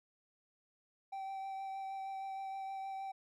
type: tone with vibrato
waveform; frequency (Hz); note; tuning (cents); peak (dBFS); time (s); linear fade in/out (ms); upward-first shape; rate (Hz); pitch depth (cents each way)
triangle; 775; G5; -20; -38; 1.12-3.12; 10; triangle; 6.4; 15
effects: none